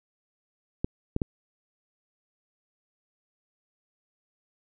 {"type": "clicks", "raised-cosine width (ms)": 3, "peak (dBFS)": -13, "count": 3, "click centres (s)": [0.845, 1.164, 1.218], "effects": []}